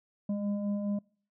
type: tone with frequency modulation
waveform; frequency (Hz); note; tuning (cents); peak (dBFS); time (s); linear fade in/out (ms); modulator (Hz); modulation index
sine; 204.9; G#3; -23; -29; 0.29-0.99; 5; 405; 0.59
effects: noise-tail reverb RT60 0.5 s tail -26 dB re dry